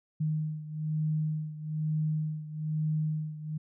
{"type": "beating tone pair", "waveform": "sine", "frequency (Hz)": [154.4, 155.5], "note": ["D#3", "D#3"], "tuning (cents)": [-13, -1], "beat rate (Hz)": 1.1, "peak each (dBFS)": [-30, -34], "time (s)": [0.2, 3.58], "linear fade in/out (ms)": 10, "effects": []}